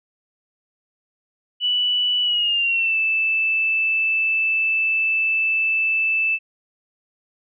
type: tone with pitch glide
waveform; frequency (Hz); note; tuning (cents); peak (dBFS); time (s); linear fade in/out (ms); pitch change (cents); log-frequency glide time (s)
sine; 2960 to 2637; F#7 to E7; 0 to 0; -17; 1.6-6.39; 50; -200; 2.22-2.97
effects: none

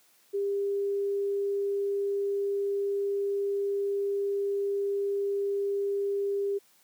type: tone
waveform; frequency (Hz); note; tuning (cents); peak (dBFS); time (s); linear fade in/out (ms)
sine; 400; G4; +35; -26; 0.33-6.59; 20
effects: white hiss -63 dBFS RMS until 6.83 s + high-pass 150 Hz 12 dB/octave

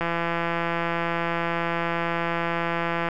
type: click train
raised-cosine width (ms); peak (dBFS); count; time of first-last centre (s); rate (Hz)
0.5; -11; 521; 0.01-3.087; 169
effects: none

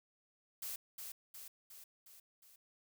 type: noise with echo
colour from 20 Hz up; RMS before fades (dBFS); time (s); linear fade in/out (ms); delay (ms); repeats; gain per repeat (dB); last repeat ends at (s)
blue; -43; 0.62-0.76; 5; 360; 5; -4; 2.56
effects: none

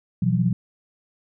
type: chord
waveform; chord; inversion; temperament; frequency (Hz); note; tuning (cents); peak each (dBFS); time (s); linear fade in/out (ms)
sine; B suspended fourth; none; equal with one note detuned; 123.47 / 168.96 / 185; B2 / E3 / F#3; 0 / +43 / 0; -22; 0.22-0.53; 5
effects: none

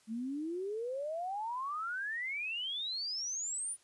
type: exponential sweep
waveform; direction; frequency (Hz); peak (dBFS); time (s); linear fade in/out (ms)
sine; up; 214.3 to 9800; -35; 0.07-3.77; 50
effects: white hiss -67 dBFS RMS until 3.83 s + resampled to 24000 Hz

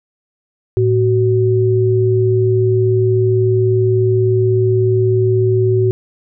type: tone pair together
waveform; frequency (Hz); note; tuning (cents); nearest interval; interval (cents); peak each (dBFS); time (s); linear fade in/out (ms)
sine; 111.61 / 375.2; A2 / F#4; +25 / +24; octave + major sixth; 2099; -13; 0.77-5.91; 0
effects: none

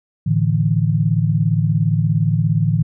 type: chord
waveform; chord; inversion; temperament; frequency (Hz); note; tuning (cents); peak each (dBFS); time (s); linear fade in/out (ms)
sine; A suspended fourth; none; equal with one note detuned; 110 / 147.51 / 164.81; A2 / D3 / E3; 0 / +8 / 0; -18; 0.26-2.83; 10
effects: none

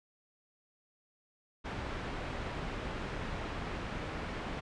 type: low-pass noise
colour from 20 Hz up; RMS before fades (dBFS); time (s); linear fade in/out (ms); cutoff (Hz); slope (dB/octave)
pink; -39; 1.64-4.61; 20; 2500; 12
effects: resampled to 22050 Hz

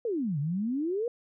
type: exponential two-way sweep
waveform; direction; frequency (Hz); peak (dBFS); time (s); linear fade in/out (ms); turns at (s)
sine; down then up; 493.9 to 137.2 to 493.9; -27; 0.05-1.08; 2; 0.39
effects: none

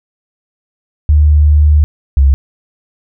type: tone pair in turn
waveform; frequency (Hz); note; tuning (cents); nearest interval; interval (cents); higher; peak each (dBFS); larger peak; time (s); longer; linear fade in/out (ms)
sine; 74.8 / 68.27; D2 / C#2; +32 / -26; major second; 158; first; -4; neither; 1.09-1.84 / 2.17-2.34; first; 0
effects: none

